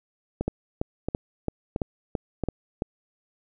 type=two click trains; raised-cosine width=2 ms; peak=-13 / -12 dBFS; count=4 / 8; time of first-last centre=0.41-2.437 / 0.48-2.821 s; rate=1.48 / 2.99 Hz; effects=none